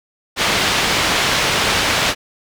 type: low-pass noise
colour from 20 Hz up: white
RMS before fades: -17 dBFS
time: 0.36-2.15 s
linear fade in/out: 50 ms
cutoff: 3700 Hz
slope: 12 dB/octave
effects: none